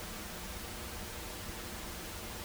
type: noise with comb filter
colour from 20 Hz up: pink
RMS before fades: -43 dBFS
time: 0-2.44 s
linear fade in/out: 0 ms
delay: 7.3 ms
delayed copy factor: -0.6
effects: none